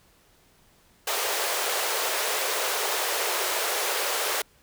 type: high-pass noise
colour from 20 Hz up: pink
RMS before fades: -27 dBFS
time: 1.07-4.42 s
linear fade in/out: 5 ms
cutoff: 400 Hz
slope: 48 dB/octave
effects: pink hiss -60 dBFS RMS until 4.62 s